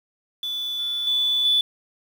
sine tone with level steps, 3472 Hz, A7, 24 cents flat, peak -25 / -23 / -18 / -15 dBFS, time 0.43-1.61 s, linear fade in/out 2 ms, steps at 0.79 / 1.07 / 1.45 s, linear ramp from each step 2 ms, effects tanh soft clip ceiling -11 dBFS + 7-bit

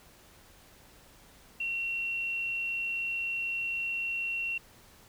sine tone with frequency modulation, 2732 Hz, F7, 39 cents flat, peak -30 dBFS, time 1.6-4.58 s, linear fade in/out 5 ms, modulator 97.3 Hz, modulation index 0.22, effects pink hiss -57 dBFS RMS until 5.08 s

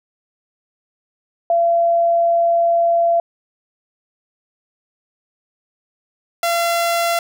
sine / sawtooth tone pair in turn, 680 / 682.4 Hz, F5 / F5, -46 / -40 cents, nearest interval unison, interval 6 cents, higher second, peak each -12 dBFS, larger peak neither, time 1.5-3.2 / 6.43-7.19 s, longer first, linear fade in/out 2 ms, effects none

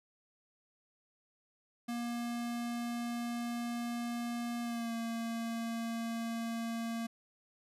square tone with pitch glide, 237.3 to 229.7 Hz, A#3 to A#3, +31 to -25 cents, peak -36 dBFS, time 1.88-7.07 s, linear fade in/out 10 ms, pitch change -56 cents, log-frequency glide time 4.62-4.93 s, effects resampled to 32000 Hz

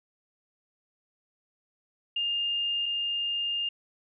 sine tone pair in turn, 2816 / 2816 Hz, F7 / F7, +14 / +14 cents, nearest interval unison, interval 0 cents, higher neither, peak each -26 / -27 dBFS, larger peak first, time 2.16-2.86 / 2.86-3.69 s, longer second, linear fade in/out 5 ms, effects none

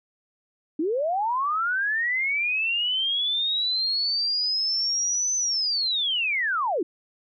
sine linear two-way sweep, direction up then down, 289.2 to 6130 to 289.2 Hz, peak -22 dBFS, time 0.79-6.83 s, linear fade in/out 5 ms, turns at 5.36 s, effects none

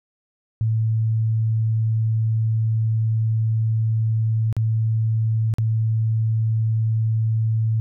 sine tone with dropouts, 111.2 Hz, A2, 19 cents sharp, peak -17 dBFS, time 0.61-7.8 s, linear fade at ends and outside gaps 0 ms, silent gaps 4.527-4.566 / 5.539-5.584 s, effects none

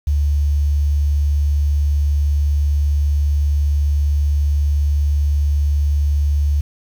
sine tone with quantisation, 72.6 Hz, D2, 19 cents flat, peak -13 dBFS, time 0.07-6.61 s, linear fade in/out 5 ms, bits 7, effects none

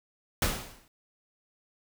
pink noise with exponential decay, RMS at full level -24 dBFS, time 0.42-0.88 s, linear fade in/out 2 ms, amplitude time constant 98 ms, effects none

